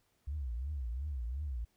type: tone with vibrato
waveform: sine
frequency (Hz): 65.8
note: C2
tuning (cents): +10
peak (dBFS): -34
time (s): 0.27-1.65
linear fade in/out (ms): 10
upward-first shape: triangle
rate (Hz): 2.8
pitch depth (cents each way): 290
effects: tanh soft clip ceiling -30 dBFS + pink hiss -75 dBFS RMS until 1.76 s